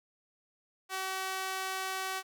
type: tone with high-pass filter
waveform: sawtooth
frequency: 379.6 Hz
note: F#4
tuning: 44 cents sharp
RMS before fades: -36 dBFS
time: 0.89-2.23 s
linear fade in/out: 50 ms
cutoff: 910 Hz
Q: 0.88
effects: none